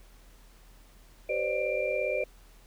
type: tone cluster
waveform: sine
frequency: 387.3 / 504 / 541 / 599 / 2372 Hz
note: G4 / B4 / C#5 / D5 / D7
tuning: -21 / +35 / -42 / +34 / +17 cents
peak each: -37 / -32 / -35 / -31 / -34 dBFS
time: 1.29-2.24 s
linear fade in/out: 5 ms
effects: added 40 Hz sine -53 dBFS peak until 2.66 s + pink hiss -60 dBFS RMS until 2.66 s